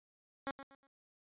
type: tone with echo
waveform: 10% pulse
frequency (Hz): 273.9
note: C#4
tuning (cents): -21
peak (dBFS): -28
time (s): 0.47-0.51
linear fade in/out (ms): 0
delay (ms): 120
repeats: 3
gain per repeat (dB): -11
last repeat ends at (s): 0.87
effects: resampled to 8000 Hz